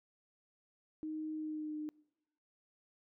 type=tone with pitch glide; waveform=sine; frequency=311.1 to 304 Hz; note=D#4 to D#4; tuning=0 to -40 cents; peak=-38 dBFS; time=1.03-1.89 s; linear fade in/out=0 ms; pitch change=-40 cents; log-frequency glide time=1.35-1.78 s; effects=noise-tail reverb RT60 0.9 s tail -24 dB re dry